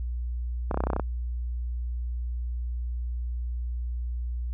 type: clicks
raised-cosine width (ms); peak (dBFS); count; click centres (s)
1; -13; 10; 0.712 / 0.744 / 0.774 / 0.805 / 0.838 / 0.87 / 0.902 / 0.933 / 0.964 / 0.997
effects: added 60 Hz sine -28 dBFS peak until 4.53 s